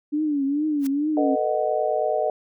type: tone with vibrato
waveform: sine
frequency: 290.6 Hz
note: D4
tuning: 18 cents flat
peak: -20 dBFS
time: 0.12-1.36 s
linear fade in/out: 20 ms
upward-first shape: triangle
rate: 2.3 Hz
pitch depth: 130 cents each way
type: noise with exponential growth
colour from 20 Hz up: white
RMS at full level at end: -32 dBFS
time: 0.79-0.87 s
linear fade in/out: 5 ms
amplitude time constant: 17 ms
type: chord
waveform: sine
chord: B dominant seventh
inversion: third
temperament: just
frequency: 444.5 / 493.9 / 617.4 / 740.8 Hz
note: A4 / B4 / D#5 / F#5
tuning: +18 / 0 / -14 / +2 cents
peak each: -27 / -29 / -23 / -26 dBFS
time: 1.17-2.3 s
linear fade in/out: 2 ms
effects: none